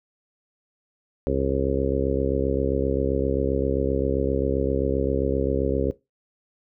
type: harmonic tone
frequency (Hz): 67.6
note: C#2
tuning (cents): -43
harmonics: 1 / 2 / 3 / 4 / 5 / 6 / 7 / 8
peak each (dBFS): -28 / -30 / -34 / -28 / -32 / -28 / -28 / -28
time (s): 1.27-5.91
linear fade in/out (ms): 0
effects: noise-tail reverb RT60 0.2 s tail -18 dB re dry